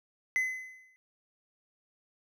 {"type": "tone with exponential decay", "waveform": "triangle", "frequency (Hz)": 2033, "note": "B6", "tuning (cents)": 50, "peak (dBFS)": -22, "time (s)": [0.36, 0.96], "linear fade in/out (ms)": 0, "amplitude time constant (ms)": 130, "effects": []}